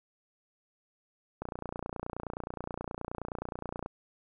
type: click train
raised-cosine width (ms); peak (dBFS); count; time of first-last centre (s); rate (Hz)
1; -22; 73; 1.42-3.861; 29.5
effects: none